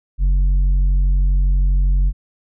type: tone with tanh clipping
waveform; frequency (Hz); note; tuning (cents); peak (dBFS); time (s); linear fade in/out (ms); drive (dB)
sine; 46.25; F#1; 0; -13; 0.18-2.13; 50; 5
effects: none